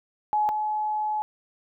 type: tone pair in turn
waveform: sine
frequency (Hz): 846 / 851.9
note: G#5 / G#5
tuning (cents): +32 / +44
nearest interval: unison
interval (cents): 12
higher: second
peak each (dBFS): -20 / -24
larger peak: first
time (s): 0.33-0.49 / 0.49-1.22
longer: second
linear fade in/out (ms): 0
effects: none